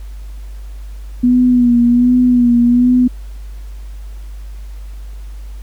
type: tone with vibrato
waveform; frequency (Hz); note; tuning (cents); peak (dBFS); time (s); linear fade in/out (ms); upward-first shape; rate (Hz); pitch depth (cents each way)
sine; 244; B3; -21; -7; 1.23-3.08; 10; sine; 1.3; 42
effects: added 50 Hz sine -26 dBFS peak until 5.62 s + pink hiss -48 dBFS RMS until 5.62 s